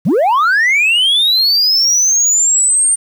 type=linear sweep; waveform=sine; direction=up; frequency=123.47 to 8870 Hz; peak=-6 dBFS; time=0.05-2.96 s; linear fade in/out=20 ms; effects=tanh soft clip ceiling -8 dBFS + 7-bit